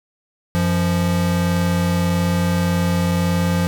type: tone pair together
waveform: square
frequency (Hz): 92 / 173.67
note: F#2 / F3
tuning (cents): -9 / -9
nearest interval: major seventh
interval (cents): 1100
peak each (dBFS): -22 / -18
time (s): 0.55-3.67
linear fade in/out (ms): 0
effects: none